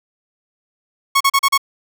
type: tone bursts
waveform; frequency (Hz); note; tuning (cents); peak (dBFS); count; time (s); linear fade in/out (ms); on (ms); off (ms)
sawtooth; 1102; C#6; -11; -7; 5; 1.15-1.578; 10; 56; 37
effects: none